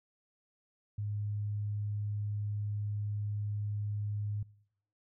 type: tone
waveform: sine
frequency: 103.83 Hz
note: G#2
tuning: in tune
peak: -33 dBFS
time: 0.98-4.43 s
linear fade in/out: 5 ms
effects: noise-tail reverb RT60 0.7 s tail -23 dB re dry